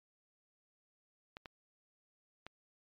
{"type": "clicks", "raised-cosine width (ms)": 0.3, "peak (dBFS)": -30, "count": 3, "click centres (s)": [1.369, 1.458, 2.466], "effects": ["MP3 96 kbps"]}